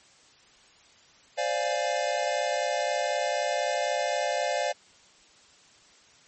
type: chord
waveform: square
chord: D half-diminished seventh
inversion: third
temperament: equal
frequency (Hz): 523.3 / 587.3 / 698.5 / 830.6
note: C5 / D5 / F5 / Ab5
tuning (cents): 0 / 0 / 0 / 0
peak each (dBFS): -33 / -30 / -31 / -35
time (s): 1.37-4.73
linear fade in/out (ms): 20
effects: white hiss -57 dBFS RMS until 6.27 s + MP3 32 kbps